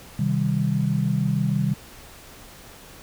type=chord; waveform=sine; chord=C minor; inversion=none; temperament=just; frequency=130.81 / 156.98 / 196.22 Hz; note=C3 / Eb3 / G3; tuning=0 / +16 / +2 cents; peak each=-24 dBFS; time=0.19-1.74 s; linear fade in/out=5 ms; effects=pink hiss -45 dBFS RMS until 3.02 s